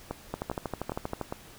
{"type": "two click trains", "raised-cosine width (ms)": 1, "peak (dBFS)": [-18, -17], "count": [4, 12], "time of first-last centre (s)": [[0.11, 1.325], [0.34, 1.213]], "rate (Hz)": [2.47, 12.6], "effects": ["pink hiss -51 dBFS RMS until 1.58 s"]}